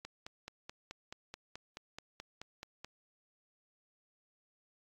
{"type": "click train", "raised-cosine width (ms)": 0.2, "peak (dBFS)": -27, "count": 14, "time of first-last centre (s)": [0.05, 2.846], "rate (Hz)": 4.65, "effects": ["AAC 48 kbps"]}